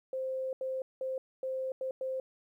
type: tone bursts at uneven times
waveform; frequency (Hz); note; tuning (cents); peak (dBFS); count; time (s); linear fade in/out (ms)
sine; 523.3; C5; 0; -32; 6; 0.13-0.53 / 0.61-0.82 / 1.01-1.18 / 1.43-1.72 / 1.81-1.91 / 2.01-2.2; 2
effects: 12-bit